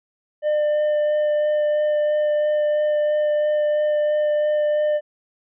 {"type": "tone with vibrato", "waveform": "triangle", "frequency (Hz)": 600, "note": "D5", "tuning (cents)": 37, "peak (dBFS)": -15, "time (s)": [0.42, 5.01], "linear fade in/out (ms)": 50, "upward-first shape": "sine", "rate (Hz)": 3, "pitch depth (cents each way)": 9, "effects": ["resampled to 8000 Hz"]}